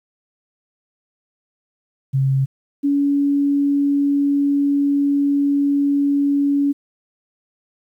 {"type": "tone pair in turn", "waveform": "sine", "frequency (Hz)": [134.7, 283.1], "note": ["C#3", "C#4"], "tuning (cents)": [-49, 37], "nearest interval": "octave + minor second", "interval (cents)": 1286, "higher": "second", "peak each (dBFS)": -14, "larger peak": "neither", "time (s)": [[2.13, 2.46], [2.83, 6.73]], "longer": "second", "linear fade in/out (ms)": 20, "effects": ["9-bit"]}